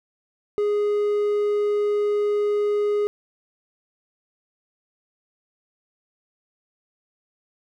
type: tone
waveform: triangle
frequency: 414.4 Hz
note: G#4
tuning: 4 cents flat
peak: -17 dBFS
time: 0.58-3.07 s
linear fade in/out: 0 ms
effects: none